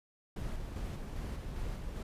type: noise with tremolo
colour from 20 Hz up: brown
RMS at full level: -38 dBFS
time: 0.36-2.03 s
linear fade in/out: 5 ms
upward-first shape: square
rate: 2.5 Hz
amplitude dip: 30%
effects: resampled to 32000 Hz